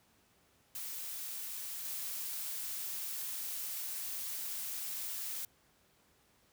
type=noise with level steps; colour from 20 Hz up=blue; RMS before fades=-42 / -40 dBFS; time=0.75-5.45 s; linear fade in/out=2 ms; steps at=1.85 s; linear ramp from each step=2 ms; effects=pink hiss -69 dBFS RMS until 6.52 s + high-pass 60 Hz 12 dB/octave